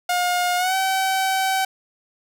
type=tone with pitch glide; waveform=sawtooth; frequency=714 to 765.2 Hz; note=F5 to G5; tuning=+38 to -42 cents; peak=-15 dBFS; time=0.09-1.65 s; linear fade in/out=5 ms; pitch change=+120 cents; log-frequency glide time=0.57-0.75 s; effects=none